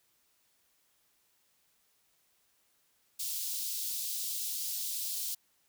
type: high-pass noise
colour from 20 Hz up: white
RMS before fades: -36 dBFS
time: 3.19-5.35 s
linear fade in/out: 10 ms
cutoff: 3600 Hz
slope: 24 dB/octave
effects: white hiss -72 dBFS RMS until 5.68 s